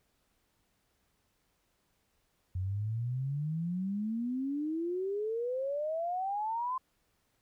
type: exponential sweep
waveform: sine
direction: up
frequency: 89.7 to 1046 Hz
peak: -31 dBFS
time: 2.55-6.78 s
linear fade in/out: 5 ms
effects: pink hiss -75 dBFS RMS until 7.41 s